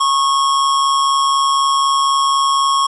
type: tone with amplitude modulation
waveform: square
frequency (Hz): 1095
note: C#6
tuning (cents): -22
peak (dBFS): -11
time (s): 0-2.87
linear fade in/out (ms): 10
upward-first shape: sine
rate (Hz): 144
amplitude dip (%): 40
effects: resampled to 24000 Hz + 8-bit